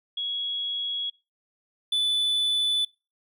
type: tone pair in turn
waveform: sine / triangle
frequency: 3334 / 3486 Hz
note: G#7 / A7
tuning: +6 / -17 cents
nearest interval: minor second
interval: 77 cents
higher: second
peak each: -27 / -20 dBFS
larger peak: second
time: 0.17-1.1 / 1.92-2.85 s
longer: neither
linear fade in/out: 5 ms
effects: noise-tail reverb RT60 0.3 s tail -25 dB re dry